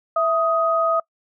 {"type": "tone pair together", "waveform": "sine", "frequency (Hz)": [659.3, 1252.2], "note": ["E5", "D#6"], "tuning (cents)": [0, 11], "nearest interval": "major seventh", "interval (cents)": 1111, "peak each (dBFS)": -19, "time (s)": [0.16, 1], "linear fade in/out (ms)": 5, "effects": ["noise-tail reverb RT60 0.1 s tail -25 dB re dry"]}